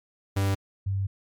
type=tone pair in turn; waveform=45% pulse / sine; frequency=98 / 97.54 Hz; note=G2 / G2; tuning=0 / -8 cents; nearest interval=unison; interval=8 cents; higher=first; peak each=-22 / -24 dBFS; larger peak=first; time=0.36-0.55 / 0.86-1.07 s; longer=second; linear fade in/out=10 ms; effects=MP3 96 kbps